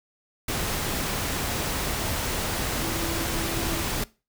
sine tone in noise, 332.1 Hz, E4, 13 cents sharp, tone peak -33 dBFS, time 2.82-3.83 s, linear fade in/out 5 ms, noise pink, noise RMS -28 dBFS, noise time 0.48-4.04 s, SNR -8 dB, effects noise-tail reverb RT60 0.3 s tail -21 dB re dry

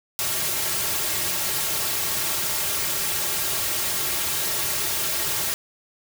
white noise with comb filter, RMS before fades -25 dBFS, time 0.19-5.54 s, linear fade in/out 0 ms, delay 4 ms, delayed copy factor -0.7, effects none

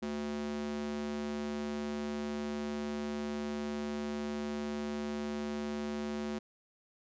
square tone with high-pass filter, 73.42 Hz, D2, in tune, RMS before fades -37 dBFS, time 0.02-6.39 s, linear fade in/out 10 ms, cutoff 260 Hz, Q 3, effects resampled to 16000 Hz

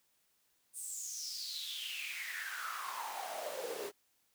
pink noise with high-pass filter sweep, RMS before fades -42 dBFS, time 0.73-3.92 s, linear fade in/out 50 ms, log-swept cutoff 9200 to 380 Hz, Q 7.5, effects white hiss -75 dBFS RMS until 4.34 s

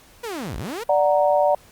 sawtooth linear two-way sweep, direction down then up, 497.4 to 37.51 to 497.4 Hz, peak -24 dBFS, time 0.23-0.84 s, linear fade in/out 10 ms, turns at 0.57 s
sine chord, D augmented, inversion none, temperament equal, 587.3 / 740 / 932.3 Hz, D5 / F#5 / A#5, 0 / 0 / 0 cents, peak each -17 / -20 / -23 dBFS, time 0.89-1.55 s, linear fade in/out 5 ms
effects pink hiss -51 dBFS RMS until 1.71 s + Opus 48 kbps

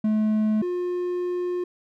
triangle tone pair in turn, 215.2 / 356.8 Hz, A3 / F4, -38 / +37 cents, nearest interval major sixth, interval 875 cents, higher second, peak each -17 / -22 dBFS, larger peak first, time 0.04-0.62 / 0.62-1.64 s, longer second, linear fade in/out 5 ms, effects none

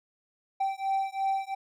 triangle beating tone pair, 776 / 778.9 Hz, G5 / G5, -18 / -11 cents, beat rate 2.9 Hz, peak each -28 dBFS, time 0.6-1.55 s, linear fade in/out 10 ms, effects none

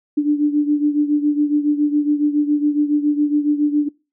sine beating tone pair, 293.4 / 300.6 Hz, D4 / D4, -2 / +40 cents, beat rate 7.2 Hz, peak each -15 / -20 dBFS, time 0.17-3.89 s, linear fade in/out 10 ms, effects noise-tail reverb RT60 0.3 s tail -24 dB re dry

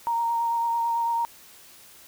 sine tone with vibrato, 930 Hz, A#5, 4 cents flat, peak -22 dBFS, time 0.07-1.25 s, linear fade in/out 0 ms, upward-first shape sine, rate 9 Hz, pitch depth 15 cents each way, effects white hiss -50 dBFS RMS until 2.07 s

